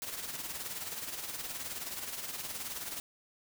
white noise with tremolo, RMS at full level -38 dBFS, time 0.02-3 s, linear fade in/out 0 ms, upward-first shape sine, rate 19 Hz, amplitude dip 55%, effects none

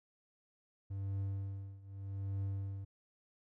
triangle tone with tremolo, 98 Hz, G2, in tune, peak -32 dBFS, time 0.9-2.85 s, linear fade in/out 10 ms, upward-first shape triangle, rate 0.82 Hz, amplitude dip 90%, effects none

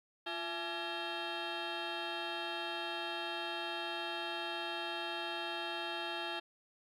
sine tone with frequency modulation, 1174.7 Hz, D6, in tune, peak -35 dBFS, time 0.26-6.4 s, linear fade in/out 10 ms, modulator 507 Hz, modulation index 5.1, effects tanh soft clip ceiling -34 dBFS + 12-bit

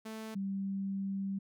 sawtooth / sine tone pair in turn, 220 / 195.35 Hz, A3 / G3, 0 / -6 cents, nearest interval major second, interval 206 cents, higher first, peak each -37 / -33 dBFS, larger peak second, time 0.05-0.35 / 0.35-1.39 s, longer second, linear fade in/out 10 ms, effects none

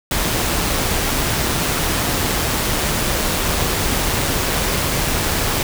pink noise with amplitude modulation, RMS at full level -18 dBFS, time 0.11-5.63 s, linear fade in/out 2 ms, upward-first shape sine, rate 153 Hz, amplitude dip 25%, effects none

